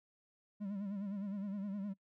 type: tone with vibrato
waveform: triangle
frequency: 200 Hz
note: G3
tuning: 35 cents sharp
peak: -36 dBFS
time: 0.6-1.94 s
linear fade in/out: 20 ms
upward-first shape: sine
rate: 9.7 Hz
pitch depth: 81 cents each way
effects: noise-tail reverb RT60 0.1 s tail -23 dB re dry